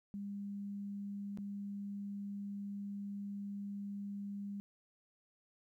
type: tone with dropouts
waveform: sine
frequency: 201.2 Hz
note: G3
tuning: 45 cents sharp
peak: -40 dBFS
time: 0.14-4.6 s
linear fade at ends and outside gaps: 0 ms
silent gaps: 1.374-1.385 s
effects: 13-bit